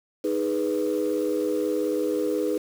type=chord; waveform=sine; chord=G# minor; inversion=second; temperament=equal; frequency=311.1 / 415.3 / 493.9 Hz; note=D#4 / G#4 / B4; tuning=0 / 0 / 0 cents; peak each=-26 dBFS; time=0.24-2.58 s; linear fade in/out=5 ms; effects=tanh soft clip ceiling -16 dBFS + 7-bit

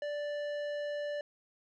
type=tone with tanh clipping; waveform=sine; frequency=586 Hz; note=D5; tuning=4 cents flat; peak=-36 dBFS; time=0.02-1.21 s; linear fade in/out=2 ms; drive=13 dB; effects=none

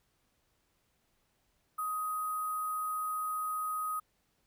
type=tone with sample-and-hold; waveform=sine; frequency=1255 Hz; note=D#6; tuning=15 cents sharp; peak=-32 dBFS; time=1.78-4 s; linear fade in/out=10 ms; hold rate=11025 Hz; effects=pink hiss -75 dBFS RMS until 4.46 s

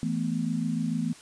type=chord; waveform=sine; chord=E suspended fourth; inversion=none; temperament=equal; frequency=164.81 / 220 / 246.9 Hz; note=E3 / A3 / B3; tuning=0 / 0 / 0 cents; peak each=-30 dBFS; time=0.03-1.13 s; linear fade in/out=0 ms; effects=white hiss -50 dBFS RMS until 1.21 s + resampled to 22050 Hz

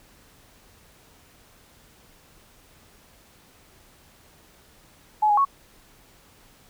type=tone with pitch steps; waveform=sine; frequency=851 / 828 / 1107 Hz; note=G#5 / G#5 / C#6; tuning=+42 / -5 / -3 cents; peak=-16 dBFS; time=5.22-5.451 s; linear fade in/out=10 ms; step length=77 ms; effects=pink hiss -55 dBFS RMS until 6.69 s

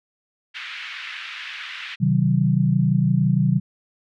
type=band-pass noise; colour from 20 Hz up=white; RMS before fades=-34 dBFS; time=0.54-1.96 s; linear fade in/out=20 ms; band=1500 to 3000 Hz; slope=24 dB/octave
type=chord; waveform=sine; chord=C diminished; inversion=none; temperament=just; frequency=130.81 / 156.98 / 188.37 Hz; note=C3 / Eb3 / Gb3; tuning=0 / +16 / +31 cents; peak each=-20 dBFS; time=2-3.6 s; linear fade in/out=20 ms
effects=none

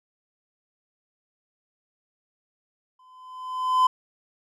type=tone with exponential growth; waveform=triangle; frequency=1020 Hz; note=C6; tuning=44 cents flat; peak=-12 dBFS; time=2.99-3.87 s; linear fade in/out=5 ms; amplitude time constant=190 ms; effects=none

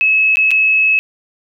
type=tone with dropouts; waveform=sine; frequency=2583 Hz; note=E7; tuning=36 cents flat; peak=-9 dBFS; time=0.01-0.99 s; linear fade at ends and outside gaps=0 ms; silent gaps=0.357-0.37 / 0.507-0.514 s; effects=none

